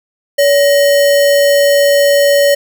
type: tone with sample-and-hold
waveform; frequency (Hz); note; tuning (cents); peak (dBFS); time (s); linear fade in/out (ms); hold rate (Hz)
sine; 568; C#5; +42; -6; 0.38-2.55; 10; 2450
effects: none